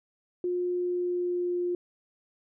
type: tone with pitch glide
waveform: sine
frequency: 356.9 to 353.6 Hz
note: F4 to F4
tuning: +38 to +22 cents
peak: -26 dBFS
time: 0.44-1.75 s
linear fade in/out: 2 ms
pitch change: -16 cents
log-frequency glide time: 0.71-1.59 s
effects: none